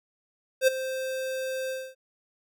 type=tone with ADSR envelope; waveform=square; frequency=523 Hz; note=C5; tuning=1 cent flat; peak=-16 dBFS; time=0.61-1.95 s; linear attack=65 ms; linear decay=14 ms; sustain=-14 dB; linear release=250 ms; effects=none